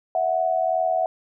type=tone pair together; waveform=sine; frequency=654 / 736.5 Hz; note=E5 / F#5; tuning=-14 / -8 cents; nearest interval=major second; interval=206 cents; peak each=-22 dBFS; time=0.15-1.06 s; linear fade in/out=2 ms; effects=none